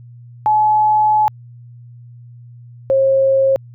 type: tone pair in turn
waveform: sine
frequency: 854 / 538 Hz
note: G#5 / C5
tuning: +48 / +48 cents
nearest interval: minor sixth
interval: 800 cents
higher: first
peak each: -10 dBFS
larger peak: neither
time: 0.46-1.28 / 2.9-3.56 s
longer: first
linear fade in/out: 0 ms
effects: added 120 Hz sine -36 dBFS peak until 3.74 s